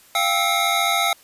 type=tone cluster; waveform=square; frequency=692 / 785 / 1311 / 2151 / 3758 Hz; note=F5 / G5 / E6 / C7 / A#7; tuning=-16 / +2 / -10 / +47 / +13 cents; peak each=-25 dBFS; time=0.15-1.13 s; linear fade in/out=2 ms; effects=white hiss -51 dBFS RMS until 1.23 s + resampled to 32000 Hz